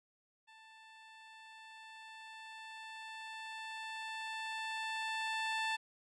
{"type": "tone with level ramp", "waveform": "15% pulse", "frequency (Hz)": 884, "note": "A5", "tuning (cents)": 8, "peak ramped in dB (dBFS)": [-51, -27], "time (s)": [0.47, 5.77], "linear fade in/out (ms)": 20, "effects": ["low-pass 6000 Hz 12 dB/octave"]}